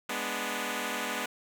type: chord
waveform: 5% pulse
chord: G# diminished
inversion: none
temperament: equal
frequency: 207.7 / 246.9 / 293.7 Hz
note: G#3 / B3 / D4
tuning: 0 / 0 / 0 cents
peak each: -25 / -23 / -26 dBFS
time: 0.09-1.26 s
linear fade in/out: 5 ms
effects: none